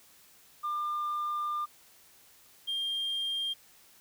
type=tone pair in turn; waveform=sine; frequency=1199 / 3201 Hz; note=D6 / G7; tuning=+36 / +36 cents; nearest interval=octave + perfect fourth; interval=1700 cents; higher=second; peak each=-28 dBFS; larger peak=neither; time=0.63-1.66 / 2.67-3.54 s; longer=first; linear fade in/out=20 ms; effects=tanh soft clip ceiling -28 dBFS + white hiss -59 dBFS RMS until 4 s